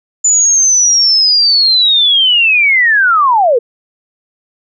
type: linear sweep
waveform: sine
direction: down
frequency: 7040 to 440 Hz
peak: -6 dBFS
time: 0.24-3.59 s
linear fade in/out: 10 ms
effects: none